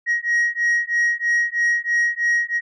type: beating tone pair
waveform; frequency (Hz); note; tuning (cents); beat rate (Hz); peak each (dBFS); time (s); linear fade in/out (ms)
sine; 1889 / 1892.1; A#6 / A#6; +22 / +25; 3.1; -18; 0.06-2.61; 50
effects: tanh soft clip ceiling -14 dBFS